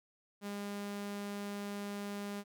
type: tone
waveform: sawtooth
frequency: 202.9 Hz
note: G#3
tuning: 40 cents flat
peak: -35 dBFS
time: 0.41-2.44 s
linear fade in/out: 50 ms
effects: none

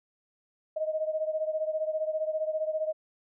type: beating tone pair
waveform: sine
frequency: 622.3 / 637.3 Hz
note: D#5 / D#5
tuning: 0 / +41 cents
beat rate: 15 Hz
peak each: -29 / -33 dBFS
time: 0.76-2.93 s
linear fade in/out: 10 ms
effects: none

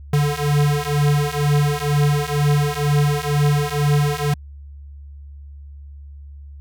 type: beating tone pair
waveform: square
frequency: 144.9 / 147 Hz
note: D3 / D3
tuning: -23 / +2 cents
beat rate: 2.1 Hz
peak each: -20 / -19 dBFS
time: 0.13-4.34 s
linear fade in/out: 5 ms
effects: added 71 Hz sine -35 dBFS peak until 6.6 s

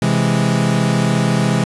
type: chord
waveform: 40% pulse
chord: C augmented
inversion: none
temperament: equal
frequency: 130.81 / 164.81 / 207.7 Hz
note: C3 / E3 / G#3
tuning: 0 / 0 / 0 cents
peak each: -17 dBFS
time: 0.02-1.64 s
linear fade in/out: 2 ms
effects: resampled to 24000 Hz + 8-bit

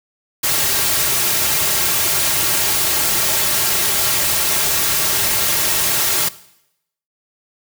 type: noise with comb filter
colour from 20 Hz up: white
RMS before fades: -17 dBFS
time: 0.43-6.29 s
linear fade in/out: 10 ms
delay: 4 ms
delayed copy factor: -0.55
effects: noise-tail reverb RT60 0.8 s tail -18 dB re dry

